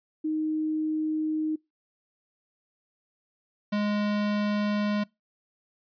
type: tone pair in turn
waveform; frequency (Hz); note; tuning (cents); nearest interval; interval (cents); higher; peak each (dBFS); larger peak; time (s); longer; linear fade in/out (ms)
sine / square; 311.1 / 207.6; D#4 / G#3; 0 / 0; perfect fifth; 700; first; -25; neither; 0.24-1.56 / 3.72-5.04; neither; 10
effects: noise-tail reverb RT60 0.2 s tail -24 dB re dry + resampled to 11025 Hz